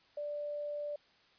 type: tone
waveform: sine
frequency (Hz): 587.3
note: D5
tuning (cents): 0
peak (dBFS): -36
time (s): 0.17-0.96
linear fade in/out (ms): 5
effects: white hiss -66 dBFS RMS until 1.38 s + resampled to 11025 Hz